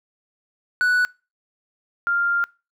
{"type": "tone pair in turn", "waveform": ["triangle", "sine"], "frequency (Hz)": [1480, 1396.9], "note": ["F#6", "F6"], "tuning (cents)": [0, 0], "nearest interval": "minor second", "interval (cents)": 100, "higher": "first", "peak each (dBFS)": [-14, -18], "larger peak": "first", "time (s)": [[0.81, 1.05], [2.07, 2.44]], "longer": "second", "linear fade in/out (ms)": 0, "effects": ["noise-tail reverb RT60 0.3 s tail -24 dB re dry"]}